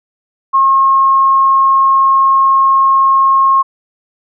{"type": "tone", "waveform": "sine", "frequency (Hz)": 1079, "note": "C#6", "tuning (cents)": -47, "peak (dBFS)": -6, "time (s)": [0.53, 3.63], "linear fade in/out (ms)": 20, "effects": []}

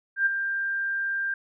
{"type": "tone with ADSR envelope", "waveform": "sine", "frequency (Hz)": 1589, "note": "G6", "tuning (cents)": 23, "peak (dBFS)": -17, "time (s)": [0.16, 1.34], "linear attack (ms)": 100, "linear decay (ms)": 18, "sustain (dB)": -8, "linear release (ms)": 3, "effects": []}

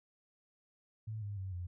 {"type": "tone with pitch steps", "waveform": "sine", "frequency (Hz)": [109.3, 101.98, 95.15, 88.78], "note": ["A2", "G#2", "F#2", "F2"], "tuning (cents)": [-11, -31, 49, 29], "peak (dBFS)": -38, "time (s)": [1.07, 1.67], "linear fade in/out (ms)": 10, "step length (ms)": 150, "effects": []}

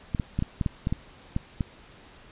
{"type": "clicks", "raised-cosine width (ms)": 5, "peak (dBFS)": -13, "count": 10, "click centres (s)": [0.148, 0.198, 0.39, 0.424, 0.612, 0.662, 0.871, 0.925, 1.364, 1.608], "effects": ["pink hiss -51 dBFS RMS until 2.31 s", "resampled to 8000 Hz"]}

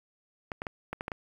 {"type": "clicks", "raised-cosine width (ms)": 0.5, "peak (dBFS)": -19, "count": 7, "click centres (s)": [0.518, 0.619, 0.668, 0.93, 1.009, 1.081, 1.118], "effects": ["8-bit"]}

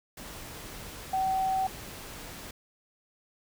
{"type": "tone in noise", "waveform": "sine", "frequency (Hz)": 762, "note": "G5", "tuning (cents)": -49, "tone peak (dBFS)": -25, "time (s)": [1.13, 1.67], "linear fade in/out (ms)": 5, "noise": "pink", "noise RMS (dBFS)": -43, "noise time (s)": [0.17, 2.51], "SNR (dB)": 15, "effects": []}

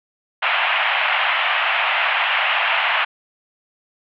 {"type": "band-pass noise", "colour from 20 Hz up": "white", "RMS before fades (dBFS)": -19, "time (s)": [0.42, 3.05], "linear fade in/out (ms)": 10, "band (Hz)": [650, 3000], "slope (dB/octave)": 48, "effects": []}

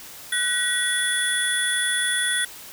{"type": "tone cluster", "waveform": "sine", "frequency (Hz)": [1493, 1915, 3419, 9750], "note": ["F#6", "A#6", "G#7", "D#9"], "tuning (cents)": [15, 46, 50, -36], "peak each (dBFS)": -26, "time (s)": [0.32, 2.45], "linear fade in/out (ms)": 5, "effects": ["white hiss -41 dBFS RMS until 2.72 s"]}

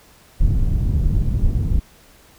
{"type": "low-pass noise", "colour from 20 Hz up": "pink", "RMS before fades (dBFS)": -17, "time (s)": [0.4, 1.8], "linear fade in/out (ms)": 10, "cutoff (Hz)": 120, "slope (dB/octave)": 12, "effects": ["pink hiss -50 dBFS RMS until 2.38 s"]}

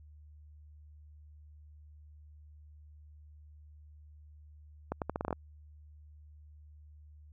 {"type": "accelerating click train", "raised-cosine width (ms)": 1, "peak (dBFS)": -19, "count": 9, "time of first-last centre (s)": [4.92, 5.328], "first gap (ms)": 98, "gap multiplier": 0.8, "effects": ["added 75 Hz sine -52 dBFS peak until 7.32 s"]}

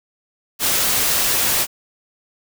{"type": "noise", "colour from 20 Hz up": "white", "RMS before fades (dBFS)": -18, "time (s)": [0.59, 1.67], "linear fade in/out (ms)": 50, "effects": []}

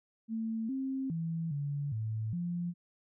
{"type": "tone with pitch steps", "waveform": "sine", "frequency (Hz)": [223.8, 266.3, 164.5, 143.3, 109.9, 174], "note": ["A3", "C4", "E3", "D3", "A2", "F3"], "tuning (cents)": [30, 31, -3, -42, -2, -6], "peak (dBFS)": -32, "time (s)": [0.28, 2.74], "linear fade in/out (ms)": 50, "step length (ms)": 410, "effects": []}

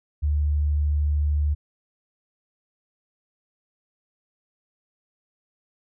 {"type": "tone", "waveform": "sine", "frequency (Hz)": 73.9, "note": "D2", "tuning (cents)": 11, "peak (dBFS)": -19, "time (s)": [0.22, 1.55], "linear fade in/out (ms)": 20, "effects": []}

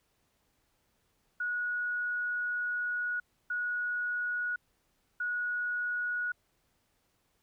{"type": "tone bursts at uneven times", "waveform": "sine", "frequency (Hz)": 1458, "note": "F#6", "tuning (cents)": -26, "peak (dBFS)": -30, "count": 3, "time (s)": [[1.4, 3.2], [3.5, 4.56], [5.2, 6.32]], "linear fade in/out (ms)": 5, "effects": ["pink hiss -74 dBFS RMS until 7.42 s"]}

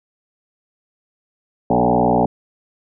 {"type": "tone with frequency modulation", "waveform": "sine", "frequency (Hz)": 503, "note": "B4", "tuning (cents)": 32, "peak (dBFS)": -12, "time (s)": [1.7, 2.26], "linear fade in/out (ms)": 5, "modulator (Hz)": 60.4, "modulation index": 5.8, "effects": []}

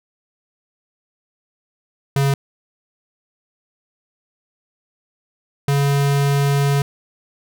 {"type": "tone pair in turn", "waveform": "square", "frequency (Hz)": [138.8, 140.9], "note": ["C#3", "C#3"], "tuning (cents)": [3, 29], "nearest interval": "unison", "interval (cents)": 26, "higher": "second", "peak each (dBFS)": -15, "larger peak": "neither", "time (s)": [[2.16, 2.34], [5.68, 6.82]], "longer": "second", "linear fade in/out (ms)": 2, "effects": []}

